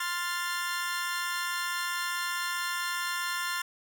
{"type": "chord", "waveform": "sawtooth", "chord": "F major", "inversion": "second", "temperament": "equal", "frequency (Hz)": [1046.5, 1396.9, 1760], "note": ["C6", "F6", "A6"], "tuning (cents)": [0, 0, 0], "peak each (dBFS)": -31, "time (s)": [0, 3.62], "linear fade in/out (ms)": 5, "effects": []}